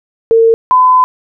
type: tone pair in turn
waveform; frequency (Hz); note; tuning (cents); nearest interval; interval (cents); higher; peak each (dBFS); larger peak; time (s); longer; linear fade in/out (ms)
sine; 454.5 / 1012.7; A#4 / B5; -44 / +43; octave + major second; 1387; second; -4; neither; 0.31-0.54 / 0.71-1.04; second; 0
effects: none